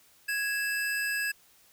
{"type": "tone pair together", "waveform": "square", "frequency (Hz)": [1660.2, 2637], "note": ["G#6", "E7"], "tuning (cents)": [-1, 0], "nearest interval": "minor sixth", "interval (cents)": 801, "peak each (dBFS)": [-30, -35], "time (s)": [0.28, 1.32], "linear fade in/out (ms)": 10, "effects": ["white hiss -61 dBFS RMS until 1.72 s"]}